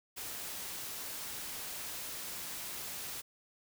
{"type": "noise", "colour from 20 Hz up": "white", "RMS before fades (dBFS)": -42, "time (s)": [0.16, 3.22], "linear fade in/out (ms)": 20, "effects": []}